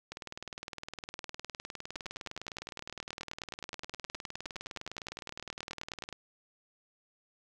two click trains, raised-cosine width 0.2 ms, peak -23 / -22 dBFS, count 118 / 41, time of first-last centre 0.12-6.089 / 1.96-6.127 s, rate 19.6 / 9.6 Hz, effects none

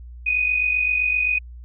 sine tone with amplitude modulation, 2489 Hz, D#7, in tune, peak -15 dBFS, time 0.26-1.39 s, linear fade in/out 10 ms, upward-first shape sine, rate 47.7 Hz, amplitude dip 60%, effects added 60 Hz sine -36 dBFS peak until 1.64 s

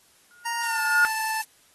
sine tone with exponential growth, 1432 Hz, F6, 43 cents sharp, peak -14 dBFS, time 0.31-1.05 s, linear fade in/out 0 ms, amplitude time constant 160 ms
25% pulse tone with pitch glide, 932.3 to 880 Hz, A#5 to A5, 0 to 0 cents, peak -23 dBFS, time 0.45-1.42 s, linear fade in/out 10 ms, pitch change -100 cents, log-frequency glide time 0.63-0.81 s
violet noise, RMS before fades -31 dBFS, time 0.62-1.44 s, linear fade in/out 5 ms
effects white hiss -59 dBFS RMS until 1.74 s + AAC 32 kbps

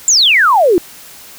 sine exponential sweep, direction down, 7459 to 324.4 Hz, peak -6 dBFS, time 0.08-0.78 s, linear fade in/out 0 ms, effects white hiss -36 dBFS RMS until 1.38 s

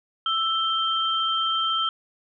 sine tone pair together, 1322 / 3144 Hz, E6 / G7, +5 / +4 cents, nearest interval octave + minor third, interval 1499 cents, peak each -24 dBFS, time 0.26-1.89 s, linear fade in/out 2 ms, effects none

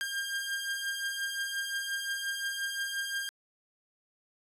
sawtooth beating tone pair, 1600 / 1605.7 Hz, G6 / G6, +35 / +41 cents, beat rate 5.7 Hz, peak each -35 / -30 dBFS, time 0.01-3.29 s, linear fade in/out 0 ms, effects resampled to 32000 Hz

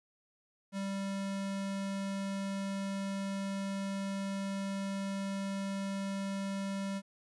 square tone, 196 Hz, G3, in tune, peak -35 dBFS, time 0.72-7.02 s, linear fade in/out 50 ms, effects resampled to 24000 Hz + 12-bit

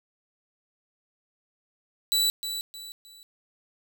sawtooth tone with echo, 3951 Hz, B7, in tune, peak -18 dBFS, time 2.12-2.3 s, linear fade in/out 0 ms, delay 310 ms, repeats 3, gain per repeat -9 dB, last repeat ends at 3.23 s, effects none

